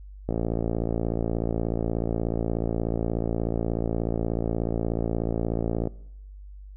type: click train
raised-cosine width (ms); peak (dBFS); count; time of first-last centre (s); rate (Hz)
2; -13; 317; 0.29-5.873; 56.6
effects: noise-tail reverb RT60 0.8 s tail -22 dB re dry + added 49 Hz sine -40 dBFS peak until 6.76 s